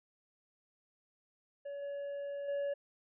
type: tone with level steps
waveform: triangle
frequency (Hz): 566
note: C#5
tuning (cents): +36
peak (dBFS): -38 / -36 / -31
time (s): 1.65-2.74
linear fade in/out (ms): 10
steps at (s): 1.82 / 2.48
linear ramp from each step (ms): 5
effects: resampled to 8000 Hz